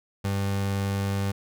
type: tone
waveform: 30% pulse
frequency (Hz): 98.8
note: G2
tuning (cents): +14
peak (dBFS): -22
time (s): 0.24-1.32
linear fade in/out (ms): 10
effects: none